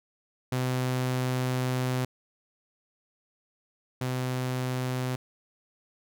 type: tone pair in turn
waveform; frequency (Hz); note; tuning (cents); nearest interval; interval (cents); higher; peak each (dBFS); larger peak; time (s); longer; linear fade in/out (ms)
sawtooth; 127.5 / 127.5; C3 / C3; -44 / -44; unison; 0; neither; -22 / -24; first; 0.52-2.05 / 4.01-5.16; first; 5
effects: none